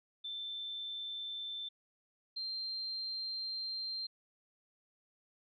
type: tone pair in turn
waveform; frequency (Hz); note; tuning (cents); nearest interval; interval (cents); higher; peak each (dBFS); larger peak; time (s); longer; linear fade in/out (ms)
sine; 3545 / 4163; A7 / C8; +12 / -10; minor third; 278; second; -39 / -37; second; 0.24-1.69 / 2.36-4.07; second; 10
effects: none